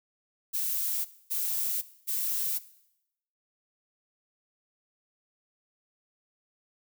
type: noise bursts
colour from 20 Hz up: violet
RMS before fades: -30 dBFS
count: 3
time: 0.53-2.59 s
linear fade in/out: 20 ms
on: 520 ms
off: 250 ms
effects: noise-tail reverb RT60 0.8 s tail -17 dB re dry